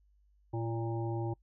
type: harmonic tone with a mistuned harmonic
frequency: 115.4 Hz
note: A#2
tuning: 17 cents flat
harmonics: 1 / 3 / 5 / 7 / 8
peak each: -34 / -37 / -46 / -43 / -49 dBFS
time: 0.53-1.34 s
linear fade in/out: 10 ms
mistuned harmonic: 3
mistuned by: -22 cents
effects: noise-tail reverb RT60 0.1 s tail -26 dB re dry + added 50 Hz sine -64 dBFS peak until 1.42 s